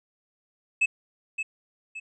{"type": "tone with echo", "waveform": "triangle", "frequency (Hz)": 2600, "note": "E7", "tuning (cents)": -24, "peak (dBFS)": -17, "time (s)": [0.81, 0.86], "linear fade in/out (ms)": 10, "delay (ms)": 570, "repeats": 2, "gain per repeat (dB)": -8, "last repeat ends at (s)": 2, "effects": ["resampled to 22050 Hz"]}